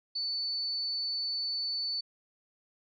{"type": "tone", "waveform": "sine", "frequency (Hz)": 4490, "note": "C#8", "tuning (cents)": 21, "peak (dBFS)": -30, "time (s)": [0.15, 2.01], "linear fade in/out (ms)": 10, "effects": ["MP3 96 kbps"]}